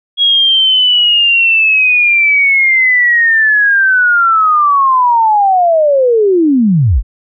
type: linear sweep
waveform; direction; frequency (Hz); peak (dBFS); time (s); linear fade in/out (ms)
sine; down; 3322 to 35.48; -6; 0.17-7.03; 50
effects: none